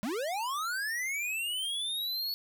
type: linear sweep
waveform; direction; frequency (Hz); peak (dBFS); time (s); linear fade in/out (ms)
square; up; 188.6 to 4438; -32; 0.03-2.34; 0
effects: none